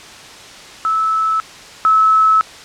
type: tone pair in turn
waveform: sine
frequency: 1306 / 1298.5 Hz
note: E6 / E6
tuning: -17 / -26 cents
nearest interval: unison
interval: 9 cents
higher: first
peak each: -13 / -8 dBFS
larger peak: second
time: 0.85-1.4 / 1.85-2.41 s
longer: second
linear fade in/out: 0 ms
effects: white hiss -36 dBFS RMS until 2.64 s + low-pass 6000 Hz 12 dB/octave